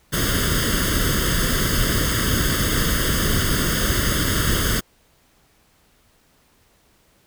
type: noise with comb filter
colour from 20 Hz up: pink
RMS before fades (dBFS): -20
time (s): 0.12-4.81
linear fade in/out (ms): 20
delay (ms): 0.61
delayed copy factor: +1
effects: pink hiss -59 dBFS RMS until 7.26 s